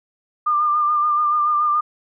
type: tone with vibrato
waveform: sine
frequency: 1200 Hz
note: D6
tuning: 37 cents sharp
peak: -15 dBFS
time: 0.46-1.81 s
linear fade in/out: 10 ms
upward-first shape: sine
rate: 7 Hz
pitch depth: 31 cents each way
effects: none